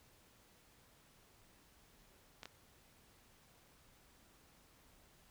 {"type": "clicks", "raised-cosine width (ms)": 0.2, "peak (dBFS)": -30, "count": 2, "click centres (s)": [2.432, 2.456], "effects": ["pink hiss -67 dBFS RMS until 5.3 s"]}